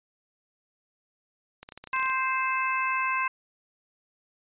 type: clicks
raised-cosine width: 0.2 ms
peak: -24 dBFS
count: 12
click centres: 1.63 / 1.689 / 1.722 / 1.776 / 1.84 / 1.873 / 1.931 / 1.963 / 1.997 / 2.028 / 2.059 / 2.099 s
type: harmonic tone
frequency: 523.3 Hz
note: C5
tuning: in tune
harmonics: 2 / 3 / 4 / 5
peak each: -27 / -32 / -33 / -31 dBFS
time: 1.93-3.28 s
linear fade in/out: 5 ms
effects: resampled to 8000 Hz